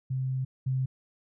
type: tone pair in turn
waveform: sine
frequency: 130.81 / 130.81 Hz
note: C3 / C3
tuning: 0 / 0 cents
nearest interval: unison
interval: 0 cents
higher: neither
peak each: -27 / -25 dBFS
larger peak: second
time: 0.1-0.45 / 0.66-0.86 s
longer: first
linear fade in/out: 10 ms
effects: none